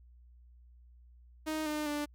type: tone with pitch steps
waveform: sawtooth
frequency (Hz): 311.8 / 302.5 / 294.3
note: D#4 / D#4 / D4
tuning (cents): +4 / -49 / +4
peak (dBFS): -29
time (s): 1.46-2.06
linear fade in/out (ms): 20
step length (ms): 200
effects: added 60 Hz sine -55 dBFS peak until 2.14 s